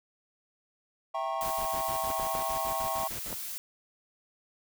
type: chord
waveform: triangle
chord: E diminished seventh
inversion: none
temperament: equal with one note detuned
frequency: 659.3 / 784 / 932.3 / 1090.9 Hz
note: E5 / G5 / Bb5 / Db6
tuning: 0 / 0 / 0 / -28 cents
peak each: -33 / -33 / -36 / -33 dBFS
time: 1.14-3.08 s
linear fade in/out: 10 ms
type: noise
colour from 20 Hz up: blue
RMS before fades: -38 dBFS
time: 1.41-3.58 s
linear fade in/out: 0 ms
type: noise bursts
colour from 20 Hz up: pink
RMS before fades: -42 dBFS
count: 13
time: 1.42-3.346 s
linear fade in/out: 5 ms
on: 90 ms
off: 63 ms
type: clicks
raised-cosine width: 1 ms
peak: -24 dBFS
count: 4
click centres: 2.103 / 2.198 / 2.352 / 3.328 s
effects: none